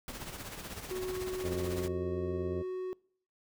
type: noise with tremolo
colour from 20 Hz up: pink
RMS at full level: -41 dBFS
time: 0.08-1.88 s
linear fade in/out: 0 ms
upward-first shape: sine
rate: 16 Hz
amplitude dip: 55%
type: tone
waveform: triangle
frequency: 370 Hz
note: F#4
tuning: in tune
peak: -32 dBFS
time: 0.91-2.93 s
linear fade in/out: 0 ms
type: harmonic tone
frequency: 88 Hz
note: F2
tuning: 14 cents sharp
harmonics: 1 / 2 / 3 / 4 / 5 / 6 / 7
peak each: -38 / -41 / -43 / -44 / -45 / -46 / -46 dBFS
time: 1.43-2.63 s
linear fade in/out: 20 ms
effects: noise-tail reverb RT60 0.6 s tail -25 dB re dry